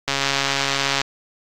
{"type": "click train", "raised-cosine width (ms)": 0.2, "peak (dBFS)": -3, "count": 130, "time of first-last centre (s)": [0.08, 1.015], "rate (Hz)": 138, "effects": ["AAC 48 kbps"]}